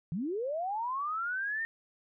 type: linear sweep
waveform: sine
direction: up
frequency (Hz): 146.83 to 1842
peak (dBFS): -31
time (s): 0.12-1.65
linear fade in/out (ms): 0
effects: none